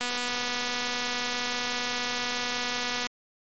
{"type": "click train", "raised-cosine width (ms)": 0.2, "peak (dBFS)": -13, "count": 750, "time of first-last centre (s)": [0.01, 3.067], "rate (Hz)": 245, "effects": ["MP3 32 kbps"]}